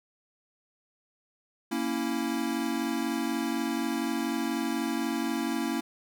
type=chord; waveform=square; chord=A# diminished; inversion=none; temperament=equal; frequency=233.1 / 277.2 / 329.6 Hz; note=A#3 / C#4 / E4; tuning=0 / 0 / 0 cents; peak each=-33 / -33 / -33 dBFS; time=1.71-5.81 s; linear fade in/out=10 ms; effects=none